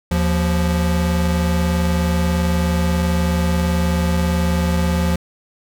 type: tone pair together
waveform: square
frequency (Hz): 77.7 / 174.61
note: D#2 / F3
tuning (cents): -2 / 0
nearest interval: octave + major second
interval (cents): 1402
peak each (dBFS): -19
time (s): 0.11-5.16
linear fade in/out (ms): 5
effects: none